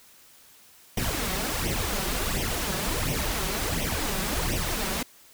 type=noise with flanger; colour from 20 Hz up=pink; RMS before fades=-28 dBFS; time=0.97-5.03 s; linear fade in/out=5 ms; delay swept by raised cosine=0.34 to 5.34 ms; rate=1.4 Hz; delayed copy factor=+0.7; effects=white hiss -54 dBFS RMS until 5.33 s